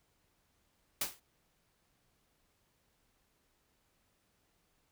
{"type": "noise with exponential decay", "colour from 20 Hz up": "white", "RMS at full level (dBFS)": -30, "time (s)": [1.01, 1.2], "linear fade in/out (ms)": 5, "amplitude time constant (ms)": 41, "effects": ["pink hiss -75 dBFS RMS until 4.91 s"]}